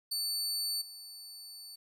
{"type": "tone with level steps", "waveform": "sawtooth", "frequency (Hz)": 4500, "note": "C#8", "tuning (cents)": 25, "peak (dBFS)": [-29, -43], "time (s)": [0.11, 1.76], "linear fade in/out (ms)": 10, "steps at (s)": 0.81, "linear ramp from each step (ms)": 10, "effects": ["11-bit"]}